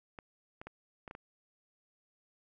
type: clicks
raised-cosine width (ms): 0.5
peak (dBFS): -30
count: 6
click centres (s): 0.188 / 0.615 / 0.67 / 1.078 / 1.111 / 1.151
effects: none